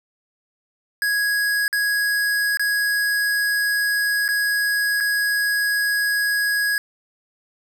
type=tone with dropouts; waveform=square; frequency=1661.2 Hz; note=G#6; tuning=in tune; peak=-19 dBFS; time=1.02-6.78 s; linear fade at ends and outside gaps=1 ms; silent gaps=1.68-1.728 / 2.572-2.595 / 4.28-4.288 / 5.003-5.007 s; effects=none